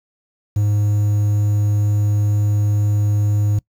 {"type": "tone with quantisation", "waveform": "triangle", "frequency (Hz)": 103.83, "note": "G#2", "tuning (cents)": 0, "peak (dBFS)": -12, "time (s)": [0.56, 3.59], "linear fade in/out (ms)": 5, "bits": 7, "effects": ["noise-tail reverb RT60 0.1 s tail -23 dB re dry"]}